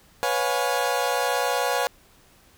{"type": "chord", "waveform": "30% pulse", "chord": "C# dominant seventh", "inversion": "third", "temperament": "equal with one note detuned", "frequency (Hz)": [493.9, 554.4, 714.8, 830.6], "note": ["B4", "C#5", "E#5", "G#5"], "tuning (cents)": [0, 0, 40, 0], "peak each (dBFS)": -25, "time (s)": [0.23, 1.87], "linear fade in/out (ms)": 0, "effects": ["pink hiss -56 dBFS RMS until 2.57 s"]}